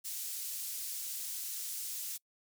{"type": "high-pass noise", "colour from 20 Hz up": "pink", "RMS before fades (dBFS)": -40, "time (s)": [0.04, 2.18], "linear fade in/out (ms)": 20, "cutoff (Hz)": 6800, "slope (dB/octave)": 12, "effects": ["noise-tail reverb RT60 0.1 s tail -25 dB re dry"]}